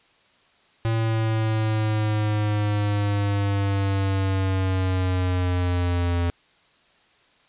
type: linear sweep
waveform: square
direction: down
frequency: 113.3 to 86 Hz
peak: -21 dBFS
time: 0.85-6.3 s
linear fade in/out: 0 ms
effects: white hiss -59 dBFS RMS until 7.48 s + resampled to 8000 Hz